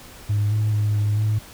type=tone with pitch steps; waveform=sine; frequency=103.7 / 107.1 / 105.2 / 104.5 / 107.2 Hz; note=G#2 / A2 / G#2 / G#2 / A2; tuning=-2 / -46 / +23 / +11 / -45 cents; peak=-16 dBFS; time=0.29-1.39 s; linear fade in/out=10 ms; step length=220 ms; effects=tanh soft clip ceiling -15 dBFS + pink hiss -43 dBFS RMS until 1.53 s